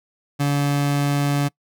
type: tone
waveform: 30% pulse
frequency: 143 Hz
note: D3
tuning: 46 cents flat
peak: -15 dBFS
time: 0.39-1.49 s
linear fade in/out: 20 ms
effects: noise-tail reverb RT60 0.1 s tail -24 dB re dry